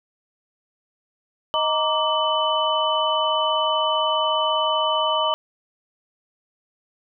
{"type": "tone cluster", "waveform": "sine", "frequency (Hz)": [626, 931, 1167, 3002], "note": ["D#5", "A#5", "D6", "F#7"], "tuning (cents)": [10, -2, -11, 24], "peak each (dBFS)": -24, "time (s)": [1.54, 5.34], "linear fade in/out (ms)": 0, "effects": []}